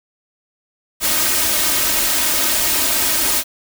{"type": "noise with comb filter", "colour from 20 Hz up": "white", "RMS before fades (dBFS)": -17, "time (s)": [1, 3.44], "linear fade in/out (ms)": 50, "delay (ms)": 3.2, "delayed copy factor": 0.65, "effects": []}